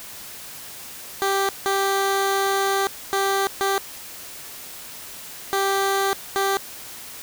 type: tone bursts at uneven times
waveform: 15% pulse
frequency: 392 Hz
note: G4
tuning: in tune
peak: -13 dBFS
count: 6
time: 1.22-1.49 / 1.66-2.87 / 3.13-3.47 / 3.61-3.78 / 5.53-6.13 / 6.36-6.57 s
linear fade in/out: 0 ms
effects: white hiss -38 dBFS RMS until 7.22 s